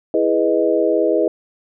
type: chord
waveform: sine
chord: E major seventh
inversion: none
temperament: equal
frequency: 329.6 / 415.3 / 493.9 / 622.3 Hz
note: E4 / G#4 / B4 / D#5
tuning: 0 / 0 / 0 / 0 cents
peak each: -19 dBFS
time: 0.14-1.28 s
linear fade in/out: 2 ms
effects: none